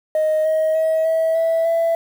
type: tone with pitch steps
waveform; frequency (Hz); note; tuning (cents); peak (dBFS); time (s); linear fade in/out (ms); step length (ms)
sine; 622.3 / 630.6 / 639.1 / 647.6 / 656.3 / 665; D#5 / D#5 / D#5 / E5 / E5 / E5; 0 / +23 / +46 / -31 / -8 / +15; -13; 0.15-1.95; 2; 300
effects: tanh soft clip ceiling -13 dBFS + 7-bit